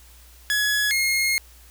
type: tone pair in turn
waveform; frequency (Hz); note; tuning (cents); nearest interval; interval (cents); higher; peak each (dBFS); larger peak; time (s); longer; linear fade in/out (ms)
sawtooth; 1688 / 2148; G#6 / C7; +28 / +45; major third; 417; second; -16; neither; 0.5-0.91 / 0.91-1.38; second; 0
effects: added 60 Hz sine -48 dBFS peak until 1.7 s + white hiss -52 dBFS RMS until 1.7 s